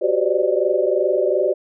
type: tone cluster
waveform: sine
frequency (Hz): 369 / 391.7 / 515 / 579 / 602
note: F#4 / G4 / C5 / D5 / D5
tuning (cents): -5 / -1 / -28 / -25 / +43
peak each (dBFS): -22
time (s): 0.01-1.54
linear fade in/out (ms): 20
effects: none